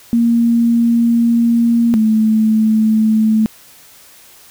sine tone pair in turn, 233.6 / 218.5 Hz, A#3 / A3, +4 / -12 cents, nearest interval minor second, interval 116 cents, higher first, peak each -9 dBFS, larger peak neither, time 0.13-1.94 / 1.94-3.46 s, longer first, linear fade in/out 0 ms, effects white hiss -43 dBFS RMS until 4.5 s

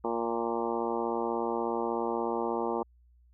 harmonic tone with a mistuned harmonic, 116.54 Hz, A#2, in tune, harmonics 2 / 3 / 4 / 5 / 6 / 7 / 8 / 9 / 10, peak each -37 / -34 / -34 / -39 / -40 / -37 / -37 / -41 / -43 dBFS, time 0.04-2.83 s, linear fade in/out 5 ms, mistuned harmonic 8, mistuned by -22 cents, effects added 60 Hz sine -58 dBFS peak until 3.33 s

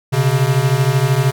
square beating tone pair, 127.1 / 140.1 Hz, C3 / C#3, -50 / +19 cents, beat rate 13 Hz, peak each -16 / -16 dBFS, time 0.12-1.32 s, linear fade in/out 20 ms, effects none

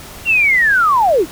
sine linear sweep, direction down, 2794 to 274.6 Hz, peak -9 dBFS, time 0.25-1.26 s, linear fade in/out 50 ms, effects pink hiss -34 dBFS RMS until 1.31 s

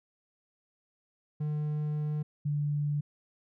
triangle / sine tone pair in turn, 150.5 / 146.55 Hz, D3 / D3, +43 / -3 cents, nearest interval unison, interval 46 cents, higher first, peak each -27 dBFS, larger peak neither, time 1.4-2.23 / 2.45-3.01 s, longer first, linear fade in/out 10 ms, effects none

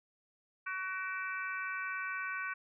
harmonic tone with a mistuned harmonic, 375.7 Hz, F#4, 26 cents sharp, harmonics 3 / 4 / 5 / 6 / 7, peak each -42 / -38 / -46 / -43 / -50 dBFS, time 0.66-2.54 s, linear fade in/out 10 ms, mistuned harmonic 6, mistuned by +53 cents, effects none

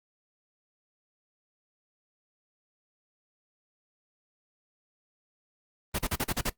pink noise bursts, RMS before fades -28 dBFS, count 7, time 5.94-6.498 s, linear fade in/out 10 ms, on 48 ms, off 37 ms, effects noise-tail reverb RT60 0.1 s tail -17 dB re dry + Opus 32 kbps

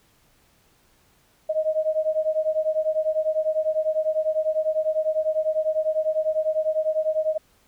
sine beating tone pair, 622.3 / 632.3 Hz, D#5 / D#5, 0 / +28 cents, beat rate 10 Hz, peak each -23 / -24 dBFS, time 1.49-7.38 s, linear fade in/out 10 ms, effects pink hiss -61 dBFS RMS until 7.67 s

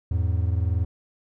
triangle tone pair together, 84.04 / 105.2 Hz, E2 / G#2, +34 / +23 cents, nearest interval major third, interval 389 cents, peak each -20 / -24 dBFS, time 0.11-0.85 s, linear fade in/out 5 ms, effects none

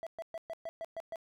triangle tone bursts, 659.3 Hz, E5, in tune, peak -35 dBFS, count 8, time 0.03-1.158 s, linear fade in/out 0 ms, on 36 ms, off 120 ms, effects none

